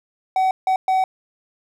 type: tone bursts at uneven times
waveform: triangle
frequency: 755 Hz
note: F#5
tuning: 35 cents sharp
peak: -13 dBFS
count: 3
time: 0.36-0.51 / 0.67-0.76 / 0.88-1.04 s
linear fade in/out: 2 ms
effects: none